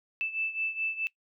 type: beating tone pair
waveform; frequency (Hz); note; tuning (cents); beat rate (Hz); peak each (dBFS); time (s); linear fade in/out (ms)
sine; 2637 / 2641.7; E7 / E7; 0 / +3; 4.7; -31 / -35; 0.21-1.07; 0
effects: noise-tail reverb RT60 0.1 s tail -20 dB re dry